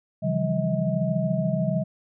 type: tone cluster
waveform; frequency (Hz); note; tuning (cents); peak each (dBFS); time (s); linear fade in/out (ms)
sine; 135.8 / 162.4 / 176 / 197.2 / 636; C#3 / E3 / F3 / G3 / D#5; -35 / -26 / +14 / +11 / +38; -28; 0.22-1.84; 20
effects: none